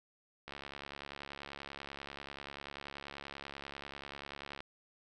click train, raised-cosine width 0.3 ms, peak -28 dBFS, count 291, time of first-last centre 0.48-4.605 s, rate 70.3 Hz, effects none

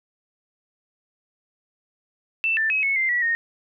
sine tone with pitch steps, 2664 / 1775 / 2555 / 2199 / 2087 / 1939 / 1851 Hz, E7 / A6 / D#7 / C#7 / C7 / B6 / A#6, +18 / +15 / +45 / -14 / -5 / -32 / -13 cents, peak -19 dBFS, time 2.44-3.35 s, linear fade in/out 0 ms, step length 130 ms, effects none

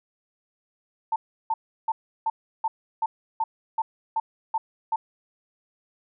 sine tone bursts, 893 Hz, A5, 25 cents sharp, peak -21 dBFS, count 11, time 1.12-4.96 s, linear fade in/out 5 ms, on 40 ms, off 340 ms, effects none

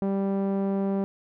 sawtooth tone with low-pass filter, 196 Hz, G3, in tune, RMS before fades -26 dBFS, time 0.02-1.04 s, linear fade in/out 0 ms, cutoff 660 Hz, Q 0.9, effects none

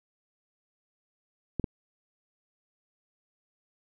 clicks, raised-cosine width 3 ms, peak -16 dBFS, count 2, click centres 1.597 / 1.642 s, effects none

